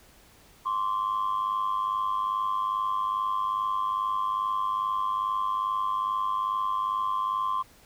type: tone pair together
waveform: sine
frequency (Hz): 1046.5 / 1148.9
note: C6 / D6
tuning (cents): 0 / -38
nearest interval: major second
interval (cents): 162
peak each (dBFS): -25 / -29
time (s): 0.65-7.63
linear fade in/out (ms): 20
effects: tanh soft clip ceiling -21 dBFS + pink hiss -56 dBFS RMS until 7.85 s